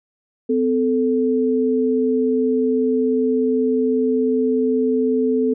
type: tone pair together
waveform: sine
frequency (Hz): 255.2 / 438.7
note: C4 / A4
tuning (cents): -43 / -5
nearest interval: major sixth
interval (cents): 938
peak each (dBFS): -18 / -18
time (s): 0.49-5.54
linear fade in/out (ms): 10
effects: none